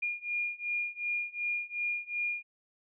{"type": "beating tone pair", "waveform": "sine", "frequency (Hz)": [2420, 2422.7], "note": ["D#7", "D#7"], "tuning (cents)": [-49, -47], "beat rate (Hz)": 2.7, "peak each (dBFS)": [-35, -34], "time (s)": [0.02, 2.43], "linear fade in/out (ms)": 10, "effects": []}